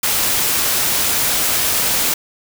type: noise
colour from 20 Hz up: white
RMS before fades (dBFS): -17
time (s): 0.03-2.14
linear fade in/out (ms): 5
effects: none